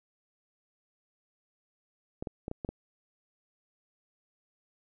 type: clicks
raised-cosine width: 2 ms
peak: -22 dBFS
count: 6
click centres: 2.225 / 2.272 / 2.481 / 2.514 / 2.648 / 2.69 s
effects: none